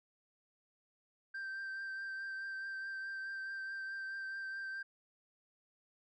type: tone with vibrato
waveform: sine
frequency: 1568 Hz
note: G6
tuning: in tune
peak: -37 dBFS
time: 1.34-4.83 s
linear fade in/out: 10 ms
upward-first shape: triangle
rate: 4.7 Hz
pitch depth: 21 cents each way
effects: tanh soft clip ceiling -39 dBFS